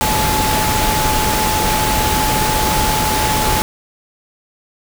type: tone in noise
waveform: sine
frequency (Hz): 861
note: A5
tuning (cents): -38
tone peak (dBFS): -18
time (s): 0.01-3.62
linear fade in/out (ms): 0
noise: pink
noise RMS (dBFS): -17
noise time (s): 0.01-3.62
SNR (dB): -4
effects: none